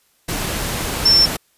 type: tone in noise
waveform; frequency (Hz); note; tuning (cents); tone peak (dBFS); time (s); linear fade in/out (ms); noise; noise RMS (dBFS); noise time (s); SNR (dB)
sine; 5390; E8; +38; -9; 1.05-1.26; 10; pink; -23; 0.28-1.37; +11
effects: white hiss -60 dBFS RMS until 1.57 s + resampled to 32000 Hz